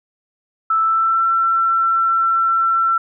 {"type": "tone with pitch glide", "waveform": "sine", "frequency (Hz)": [1318.5, 1346.2], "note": ["E6", "E6"], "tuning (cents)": [0, 36], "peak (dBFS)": -13, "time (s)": [0.7, 2.98], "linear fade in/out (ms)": 5, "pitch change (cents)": 36, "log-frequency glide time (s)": [0.81, 1.25], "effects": []}